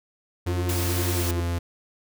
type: tone with pitch glide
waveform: 45% pulse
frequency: 89.9 to 85.94 Hz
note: F#2 to F2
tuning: -49 to -27 cents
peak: -24 dBFS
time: 0.46-1.59 s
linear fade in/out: 10 ms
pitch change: -78 cents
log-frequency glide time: 1.13-1.31 s
type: tone with tremolo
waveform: triangle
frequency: 347.4 Hz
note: F4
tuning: 9 cents flat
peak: -25 dBFS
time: 0.47-1.4 s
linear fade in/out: 0 ms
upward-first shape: triangle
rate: 10 Hz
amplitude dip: 95%
type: noise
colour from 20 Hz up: white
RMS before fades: -31 dBFS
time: 0.69-1.31 s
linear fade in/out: 2 ms
effects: none